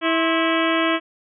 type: harmonic tone with a mistuned harmonic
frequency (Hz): 326.9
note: E4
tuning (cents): -14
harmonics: 1 / 2 / 3 / 4 / 5 / 6 / 7 / 8 / 9 / 10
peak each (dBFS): -21 / -24 / -26 / -27 / -28 / -29 / -29 / -30 / -31 / -31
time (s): 0.01-1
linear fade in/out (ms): 50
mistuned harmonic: 3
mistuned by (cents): +130
effects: none